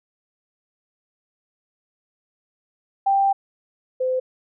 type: tone pair in turn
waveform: sine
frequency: 787 / 513.2 Hz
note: G5 / C5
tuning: +7 / -34 cents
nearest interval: perfect fifth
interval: 741 cents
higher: first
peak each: -15 / -19 dBFS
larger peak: first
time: 3.06-3.33 / 4-4.2 s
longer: first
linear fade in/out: 10 ms
effects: none